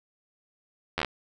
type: slowing click train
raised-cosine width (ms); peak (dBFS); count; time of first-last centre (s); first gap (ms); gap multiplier
0.3; -11; 6; 0.98-1.047; 11; 1.1
effects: none